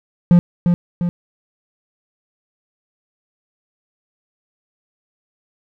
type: tone with echo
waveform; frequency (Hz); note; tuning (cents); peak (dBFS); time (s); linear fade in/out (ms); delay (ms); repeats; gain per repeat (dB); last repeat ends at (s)
triangle; 174.61; F3; 0; -4; 0.31-0.39; 0; 350; 2; -5; 1.09
effects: none